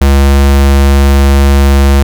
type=tone; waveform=square; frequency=69.3 Hz; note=C#2; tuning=in tune; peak=-4 dBFS; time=0.01-2.03 s; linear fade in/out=5 ms; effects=none